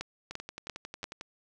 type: two click trains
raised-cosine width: 0.2 ms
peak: -23 / -18 dBFS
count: 11 / 4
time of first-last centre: 0.31-1.211 / 0.01-1.041 s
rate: 11.1 / 2.91 Hz
effects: none